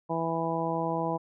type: harmonic tone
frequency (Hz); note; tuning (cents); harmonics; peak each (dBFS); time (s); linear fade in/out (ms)
164.81; E3; 0; 1 / 2 / 3 / 4 / 5 / 6; -34 / -34 / -34 / -34 / -34 / -34; 0.09-1.18; 20
effects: none